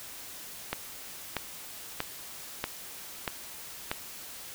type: click train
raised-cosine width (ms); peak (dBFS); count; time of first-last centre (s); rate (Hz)
0.3; -13; 6; 0.73-3.915; 1.57
effects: white hiss -44 dBFS RMS until 4.54 s